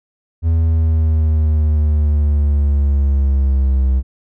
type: linear sweep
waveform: triangle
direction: down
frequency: 82.41 to 64.8 Hz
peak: -9 dBFS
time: 0.42-4.03 s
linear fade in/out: 50 ms
effects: none